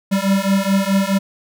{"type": "beating tone pair", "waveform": "square", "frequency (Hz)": [193.1, 197.8], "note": ["G3", "G3"], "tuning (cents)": [-26, 16], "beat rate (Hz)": 4.7, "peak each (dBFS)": -18, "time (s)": [0.11, 1.19], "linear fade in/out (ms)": 20, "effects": []}